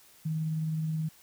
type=tone with tremolo; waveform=sine; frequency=157.9 Hz; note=D#3; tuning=26 cents sharp; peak=-27 dBFS; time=0.25-1.09 s; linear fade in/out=10 ms; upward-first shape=triangle; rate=19 Hz; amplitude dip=25%; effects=white hiss -58 dBFS RMS until 1.22 s